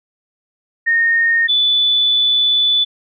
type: tone pair in turn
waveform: sine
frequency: 1843 / 3479 Hz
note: A#6 / A7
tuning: -20 / -20 cents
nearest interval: major seventh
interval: 1100 cents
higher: second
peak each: -11 dBFS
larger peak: neither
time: 0.86-1.48 / 1.48-2.85 s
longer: second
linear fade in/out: 20 ms
effects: none